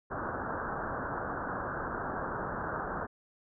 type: low-pass noise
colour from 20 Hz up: white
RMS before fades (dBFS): -36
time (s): 0.1-3.07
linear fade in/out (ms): 20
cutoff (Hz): 1600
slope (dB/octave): 96
effects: none